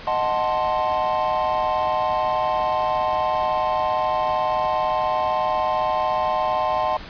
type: chord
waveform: triangle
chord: D# diminished seventh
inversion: none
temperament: equal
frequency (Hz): 622.3 / 740 / 880 / 1046.5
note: D#5 / F#5 / A5 / C6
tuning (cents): 0 / 0 / 0 / 0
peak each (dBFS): -23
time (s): 0.07-6.97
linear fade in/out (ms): 2
effects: pink hiss -38 dBFS RMS until 7.09 s + resampled to 11025 Hz